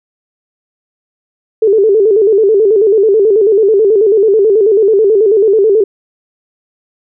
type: tone with vibrato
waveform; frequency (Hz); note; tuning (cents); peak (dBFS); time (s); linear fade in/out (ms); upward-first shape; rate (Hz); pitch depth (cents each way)
sine; 417; G#4; +7; -5; 1.62-5.84; 5; square; 9.2; 100
effects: none